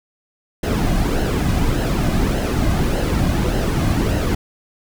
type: noise with flanger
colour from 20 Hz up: brown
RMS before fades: -18 dBFS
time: 0.63-4.35 s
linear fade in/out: 5 ms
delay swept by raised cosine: 0.85 to 2.25 ms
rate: 1.7 Hz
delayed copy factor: -0.55
effects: none